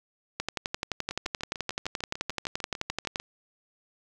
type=two click trains; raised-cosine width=0.2 ms; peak=-12 / -19 dBFS; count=33 / 15; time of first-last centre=0.4-3.159 / 1.11-3.2 s; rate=11.6 / 6.7 Hz; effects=none